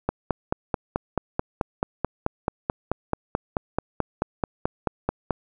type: click train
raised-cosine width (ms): 1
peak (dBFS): -8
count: 25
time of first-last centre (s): 0.09-5.307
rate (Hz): 4.6
effects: none